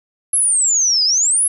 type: exponential two-way sweep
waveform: sine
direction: down then up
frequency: 11175 to 4844 to 11175 Hz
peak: -12 dBFS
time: 0.33-1.48 s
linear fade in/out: 5 ms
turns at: 1.04 s
effects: none